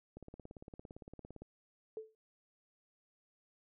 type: click train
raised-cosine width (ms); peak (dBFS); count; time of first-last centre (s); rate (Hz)
2; -36; 23; 0.17-1.42; 17.6
type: tone with exponential decay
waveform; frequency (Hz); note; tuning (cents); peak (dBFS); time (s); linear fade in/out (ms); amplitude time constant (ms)
sine; 438.5; A4; -6; -37; 1.97-2.15; 1; 38
effects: none